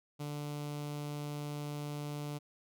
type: tone with notch filter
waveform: sawtooth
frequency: 146.83 Hz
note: D3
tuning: in tune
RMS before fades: -40 dBFS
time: 0.19-2.39 s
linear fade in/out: 20 ms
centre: 1700 Hz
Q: 1.9
effects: none